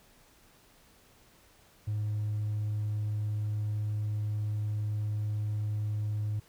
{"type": "tone", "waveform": "triangle", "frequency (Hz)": 105.6, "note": "G#2", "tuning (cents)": 29, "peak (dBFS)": -26, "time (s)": [1.87, 6.4], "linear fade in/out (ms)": 10, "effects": ["tanh soft clip ceiling -25 dBFS", "pink hiss -61 dBFS RMS until 6.48 s"]}